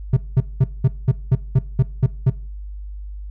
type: tone bursts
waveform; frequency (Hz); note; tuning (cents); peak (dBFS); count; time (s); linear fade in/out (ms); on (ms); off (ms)
triangle; 130.81; C3; 0; -8; 10; 0.13-2.3; 5; 37; 200
effects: noise-tail reverb RT60 0.4 s tail -20 dB re dry + added 50 Hz sine -29 dBFS peak until 3.3 s